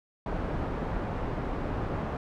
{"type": "low-pass noise", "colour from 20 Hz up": "pink", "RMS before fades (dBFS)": -32, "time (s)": [0.26, 2.17], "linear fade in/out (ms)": 2, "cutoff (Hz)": 1100, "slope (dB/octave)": 12, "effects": []}